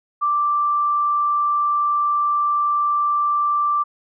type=tone; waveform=sine; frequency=1174.7 Hz; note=D6; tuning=in tune; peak=-16 dBFS; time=0.21-3.84 s; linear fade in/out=20 ms; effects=none